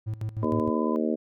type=tone with tremolo; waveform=triangle; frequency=109 Hz; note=A2; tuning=16 cents flat; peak=-25 dBFS; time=0.06-0.7 s; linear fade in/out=20 ms; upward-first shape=square; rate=6.5 Hz; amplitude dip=80%
type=harmonic tone; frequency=77.78 Hz; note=D#2; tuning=in tune; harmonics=3 / 4 / 5 / 6 / 7 / 8; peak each=-27 / -29 / -31 / -33 / -34 / -35 dBFS; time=0.42-1.16 s; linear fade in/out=20 ms
type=tone; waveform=sine; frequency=1007 Hz; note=B5; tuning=33 cents sharp; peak=-32 dBFS; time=0.43-0.96 s; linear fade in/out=0 ms
effects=none